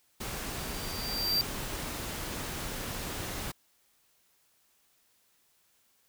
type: noise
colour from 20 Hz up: pink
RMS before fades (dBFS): -37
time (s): 0.2-3.52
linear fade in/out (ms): 10
type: tone with exponential growth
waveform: square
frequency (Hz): 4699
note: D8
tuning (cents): 0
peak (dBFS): -24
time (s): 0.35-1.41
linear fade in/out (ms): 0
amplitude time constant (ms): 230
effects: white hiss -69 dBFS RMS until 6.08 s